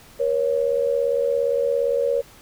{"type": "tone pair together", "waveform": "sine", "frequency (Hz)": [477, 554.4], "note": ["A#4", "C#5"], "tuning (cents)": [40, 0], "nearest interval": "minor third", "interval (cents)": 260, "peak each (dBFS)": -21, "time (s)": [0.19, 2.22], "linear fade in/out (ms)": 20, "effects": ["pink hiss -48 dBFS RMS until 2.41 s"]}